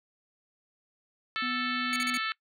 harmonic tone, 440 Hz, A4, in tune, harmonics 3 / 4 / 5 / 6 / 7 / 8 / 9 / 10, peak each -33 / -35 / -37 / -39 / -40 / -41 / -42 / -43 dBFS, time 1.36-2.32 s, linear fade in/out 0 ms
triangle tone, 246.9 Hz, B3, in tune, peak -33 dBFS, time 1.42-2.18 s, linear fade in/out 5 ms
sawtooth tone bursts, 2230 Hz, C#7, 10 cents sharp, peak -26 dBFS, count 4, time 1.93-2.17 s, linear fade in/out 0 ms, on 30 ms, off 40 ms
effects noise-tail reverb RT60 0.1 s tail -23 dB re dry + low-pass 12000 Hz 12 dB/octave

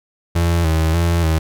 35% pulse tone with vibrato, 82.41 Hz, E2, in tune, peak -12 dBFS, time 0.35-1.39 s, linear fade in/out 10 ms, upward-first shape square, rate 1.7 Hz, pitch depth 51 cents each way, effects none

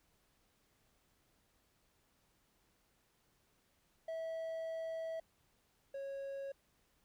triangle tone pair in turn, 651 / 549.6 Hz, E5 / C#5, -22 / -15 cents, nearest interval minor third, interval 293 cents, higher first, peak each -37 / -39 dBFS, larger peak first, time 4.08-5.2 / 5.94-6.52 s, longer first, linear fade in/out 5 ms, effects pink hiss -75 dBFS RMS until 7.04 s

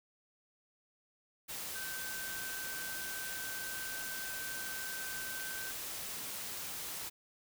sine tone in noise, 1542 Hz, G6, 29 cents flat, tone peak -43 dBFS, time 1.74-5.72 s, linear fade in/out 20 ms, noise white, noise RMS -42 dBFS, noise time 1.48-7.1 s, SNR -4 dB, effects none

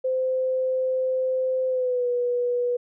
sine tone with pitch glide, 517 to 488 Hz, C5 to B4, -21 to -21 cents, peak -21 dBFS, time 0.04-2.77 s, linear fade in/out 10 ms, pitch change -100 cents, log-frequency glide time 1.68-2.08 s, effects none

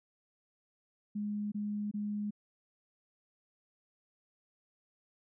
sine tone bursts, 207.7 Hz, G#3, in tune, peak -33 dBFS, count 3, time 1.15-2.308 s, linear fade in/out 10 ms, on 370 ms, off 24 ms, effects none

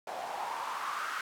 white noise with band-pass filter sweep, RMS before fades -37 dBFS, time 0.07-1.21 s, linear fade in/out 2 ms, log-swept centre 690 to 1400 Hz, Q 4.6, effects none

